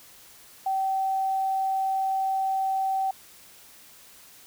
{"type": "tone", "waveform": "sine", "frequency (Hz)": 770, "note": "G5", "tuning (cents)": -31, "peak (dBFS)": -23, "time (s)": [0.66, 3.11], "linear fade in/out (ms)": 5, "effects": ["white hiss -51 dBFS RMS until 4.46 s"]}